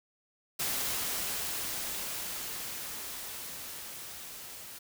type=noise with level ramp; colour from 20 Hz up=white; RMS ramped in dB=-32 to -46 dBFS; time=0.59-4.79 s; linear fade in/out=10 ms; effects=none